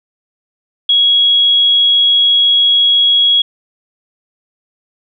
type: tone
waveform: sine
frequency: 3322 Hz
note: G#7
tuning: in tune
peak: -7 dBFS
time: 0.89-3.42 s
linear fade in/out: 5 ms
effects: none